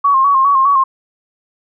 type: tone with vibrato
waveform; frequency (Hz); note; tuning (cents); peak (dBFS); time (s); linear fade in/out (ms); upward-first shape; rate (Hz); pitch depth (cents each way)
sine; 1096; C#6; -20; -8; 0.04-0.84; 10; square; 4.9; 50
effects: none